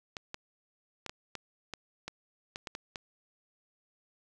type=clicks; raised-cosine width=0.2 ms; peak=-21 dBFS; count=11; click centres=0.168 / 0.344 / 1.063 / 1.095 / 1.353 / 1.737 / 2.08 / 2.559 / 2.672 / 2.751 / 2.958 s; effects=none